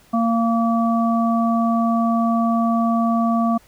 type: harmonic tone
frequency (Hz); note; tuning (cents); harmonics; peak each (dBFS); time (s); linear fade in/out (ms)
230; A#3; -23; 1 / 3 / 5; -17 / -22 / -24; 0.13-3.58; 10
effects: pink hiss -53 dBFS RMS until 3.67 s